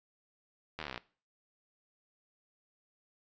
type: slowing click train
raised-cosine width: 0.3 ms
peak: -23 dBFS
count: 14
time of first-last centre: 0.79-0.977 s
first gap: 12 ms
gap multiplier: 1.03
effects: noise-tail reverb RT60 0.4 s tail -20 dB re dry + resampled to 16000 Hz